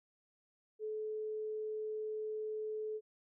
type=tone; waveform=sine; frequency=431.2 Hz; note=A4; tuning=35 cents flat; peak=-37 dBFS; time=0.79-3.01 s; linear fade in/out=50 ms; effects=none